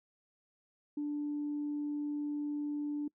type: tone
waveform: sine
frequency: 293.7 Hz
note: D4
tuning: in tune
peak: -32 dBFS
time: 0.97-3.08 s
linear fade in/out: 5 ms
effects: noise-tail reverb RT60 0.1 s tail -25 dB re dry + tanh soft clip ceiling -29 dBFS